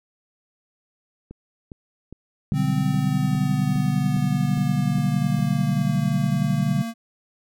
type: click train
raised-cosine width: 3 ms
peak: -25 dBFS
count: 11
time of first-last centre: 1.31-5.392 s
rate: 2.45 Hz
type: chord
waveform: sine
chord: G major seventh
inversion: first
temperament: equal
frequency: 123.47 / 146.83 / 185 / 196 Hz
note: B2 / D3 / F#3 / G3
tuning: 0 / 0 / 0 / 0 cents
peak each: -27 / -22 / -27 / -26 dBFS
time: 2.52-6.82 s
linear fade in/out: 0 ms
type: tone with pitch glide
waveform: square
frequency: 260 to 229 Hz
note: C4 to A#3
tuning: -11 to -31 cents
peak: -28 dBFS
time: 2.53-6.94 s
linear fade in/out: 50 ms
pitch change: -220 cents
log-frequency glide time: 2.63-5.96 s
effects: none